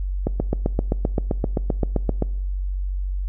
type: click train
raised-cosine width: 2 ms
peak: -7 dBFS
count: 16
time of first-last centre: 0.27-2.223 s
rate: 7.68 Hz
effects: noise-tail reverb RT60 0.8 s tail -22 dB re dry + added 47 Hz sine -22 dBFS peak until 3.28 s